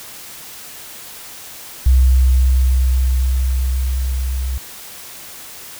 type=tone with level ramp; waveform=sine; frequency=64.3 Hz; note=C2; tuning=30 cents flat; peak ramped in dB=-7 to -18 dBFS; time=1.86-4.58 s; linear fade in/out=5 ms; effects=white hiss -35 dBFS RMS until 5.79 s